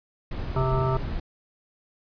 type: noise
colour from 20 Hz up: brown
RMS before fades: -30 dBFS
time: 0.31-1.2 s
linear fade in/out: 5 ms
type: harmonic tone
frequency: 130.81 Hz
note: C3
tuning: in tune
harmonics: 1 / 3 / 5 / 7 / 9 / 10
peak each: -24 / -29 / -31 / -32 / -34 / -34 dBFS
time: 0.56-0.97 s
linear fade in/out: 2 ms
effects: resampled to 11025 Hz